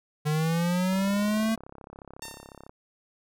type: linear sweep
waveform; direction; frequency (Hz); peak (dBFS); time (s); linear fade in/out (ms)
square; up; 149.3 to 225.8; -24; 0.25-1.56; 20
type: click train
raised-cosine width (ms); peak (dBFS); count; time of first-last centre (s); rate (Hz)
1; -30; 61; 0.93-2.695; 34
type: tone with exponential decay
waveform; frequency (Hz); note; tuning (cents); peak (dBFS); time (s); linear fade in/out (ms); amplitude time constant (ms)
5% pulse; 908; A#5; -46; -23; 2.22-2.68; 2; 99
effects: none